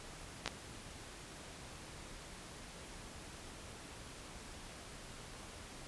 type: clicks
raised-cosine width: 0.2 ms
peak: -18 dBFS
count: 2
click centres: 0.46 / 0.477 s
effects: pink hiss -51 dBFS RMS until 5.87 s + resampled to 24000 Hz